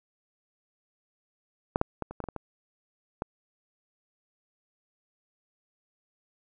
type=clicks; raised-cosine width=1 ms; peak=-10 / -9 / -17 / -25 / -20 / -22 / -22 / -21 / -16 dBFS; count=9; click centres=1.759 / 1.814 / 2.023 / 2.11 / 2.203 / 2.24 / 2.287 / 2.363 / 3.221 s; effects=none